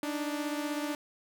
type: beating tone pair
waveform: sawtooth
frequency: 292.4 / 308.4 Hz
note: D4 / D#4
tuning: -7 / -15 cents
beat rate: 16 Hz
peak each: -29 / -34 dBFS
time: 0.03-0.95 s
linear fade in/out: 2 ms
effects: none